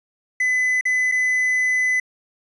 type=tone with dropouts; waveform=triangle; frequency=2010 Hz; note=B6; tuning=30 cents sharp; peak=-15 dBFS; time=0.4-2 s; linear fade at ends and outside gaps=5 ms; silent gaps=0.811-0.853 / 1.116-1.12 s; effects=resampled to 24000 Hz + 9-bit